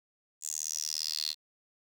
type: tone with high-pass filter sweep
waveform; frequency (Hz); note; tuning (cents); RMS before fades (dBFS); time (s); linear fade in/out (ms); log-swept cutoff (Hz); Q
10% pulse; 77.3; D#2; -11; -35; 0.41-1.35; 50; 7300 to 4100; 7.7
effects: none